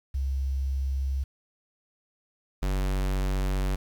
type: tone pair in turn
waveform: sine / square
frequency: 67.2 / 47.52 Hz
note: C2 / F#1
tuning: +47 / +47 cents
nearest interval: tritone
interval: 600 cents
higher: first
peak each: -25 dBFS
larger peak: neither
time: 0.14-1.24 / 2.62-3.76 s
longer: second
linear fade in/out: 10 ms
effects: 9-bit